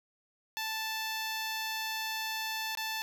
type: tone with dropouts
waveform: 10% pulse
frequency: 880 Hz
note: A5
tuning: in tune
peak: -25 dBFS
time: 0.57-3.02 s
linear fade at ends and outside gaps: 0 ms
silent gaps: 2.751-2.773 s
effects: none